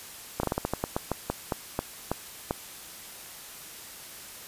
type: slowing click train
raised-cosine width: 1 ms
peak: -12 dBFS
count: 15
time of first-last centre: 0.4-2.509 s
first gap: 33 ms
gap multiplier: 1.21
effects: white hiss -44 dBFS RMS until 4.47 s + resampled to 32000 Hz